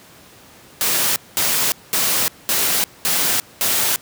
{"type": "noise bursts", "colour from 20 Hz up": "white", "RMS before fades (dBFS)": -18, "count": 6, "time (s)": [0.81, 3.96], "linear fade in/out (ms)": 0, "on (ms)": 350, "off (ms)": 210, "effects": ["pink hiss -45 dBFS RMS until 4.01 s", "high-pass 100 Hz 12 dB/octave"]}